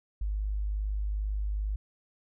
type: tone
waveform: sine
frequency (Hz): 51.2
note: G#1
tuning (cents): -24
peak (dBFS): -28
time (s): 0.21-1.76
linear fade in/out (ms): 5
effects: none